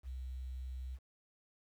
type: tone with quantisation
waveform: sine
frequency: 64 Hz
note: C2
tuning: 38 cents flat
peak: -40 dBFS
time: 0.03-0.99 s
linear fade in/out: 50 ms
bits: 11
effects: none